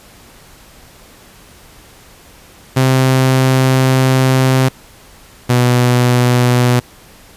sawtooth tone pair in turn, 130.81 / 123.47 Hz, C3 / B2, 0 / 0 cents, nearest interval minor second, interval 100 cents, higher first, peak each -5 dBFS, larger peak neither, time 2.76-4.69 / 5.49-6.8 s, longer first, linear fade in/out 10 ms, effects pink hiss -42 dBFS RMS until 7.36 s + resampled to 32000 Hz

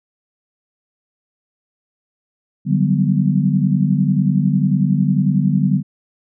sine chord, G major seventh, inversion second, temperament equal, 146.83 / 185 / 196 / 246.9 Hz, D3 / F#3 / G3 / B3, 0 / 0 / 0 / 0 cents, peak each -17 / -18 / -18 / -22 dBFS, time 2.65-5.83 s, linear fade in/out 50 ms, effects none

